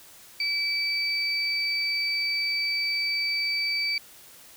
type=tone pair together; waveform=sine; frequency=2308 / 4616 Hz; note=D7 / D8; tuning=-31 / -31 cents; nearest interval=octave; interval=1200 cents; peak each=-27 / -27 dBFS; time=0.4-3.98 s; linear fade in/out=2 ms; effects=white hiss -50 dBFS RMS until 4.56 s